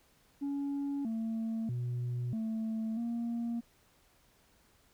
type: tone with pitch steps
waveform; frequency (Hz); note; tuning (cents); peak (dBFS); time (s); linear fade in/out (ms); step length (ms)
sine; 281.4 / 224.6 / 122.4 / 221.8 / 234.2; C#4 / A3 / B2 / A3 / A#3; +26 / +36 / -15 / +14 / +8; -30; 0.41-3.61; 20; 640
effects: tanh soft clip ceiling -31 dBFS + pink hiss -67 dBFS RMS until 4.93 s